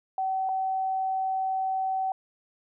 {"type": "tone pair in turn", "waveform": "sine", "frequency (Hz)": [762, 762], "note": ["G5", "G5"], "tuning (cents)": [-49, -49], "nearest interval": "unison", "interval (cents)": 0, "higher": "neither", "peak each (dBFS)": -25, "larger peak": "neither", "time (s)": [[0.18, 0.49], [0.49, 2.12]], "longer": "second", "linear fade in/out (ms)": 2, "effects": []}